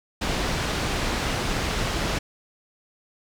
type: low-pass noise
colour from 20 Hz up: pink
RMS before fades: -26 dBFS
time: 0.21-2.19 s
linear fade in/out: 10 ms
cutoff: 5700 Hz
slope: 12 dB/octave
effects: none